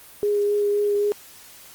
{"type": "tone with vibrato", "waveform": "sine", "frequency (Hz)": 411.3, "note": "G#4", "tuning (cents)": -17, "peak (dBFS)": -18, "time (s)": [0.23, 1.12], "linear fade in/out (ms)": 0, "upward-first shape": "sine", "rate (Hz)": 3.8, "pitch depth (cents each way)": 11, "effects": ["white hiss -46 dBFS RMS until 1.74 s", "Opus 32 kbps"]}